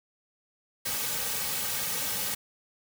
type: noise with comb filter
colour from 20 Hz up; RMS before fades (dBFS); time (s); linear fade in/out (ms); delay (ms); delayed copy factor
white; -31; 0.85-2.35; 10; 2.9; -0.75
effects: none